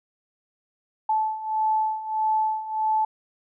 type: beating tone pair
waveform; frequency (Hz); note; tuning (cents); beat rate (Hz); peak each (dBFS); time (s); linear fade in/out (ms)
sine; 869 / 870.6; A5 / A5; -22 / -19; 1.6; -27 / -23; 1.09-3.05; 5
effects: none